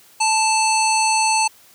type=harmonic tone; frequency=880 Hz; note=A5; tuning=in tune; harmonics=1 / 3 / 5 / 7 / 9 / 10; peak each=-17 / -22 / -24 / -25 / -27 / -27 dBFS; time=0.2-1.48 s; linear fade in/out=10 ms; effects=white hiss -50 dBFS RMS until 1.74 s + high-pass 80 Hz 12 dB/octave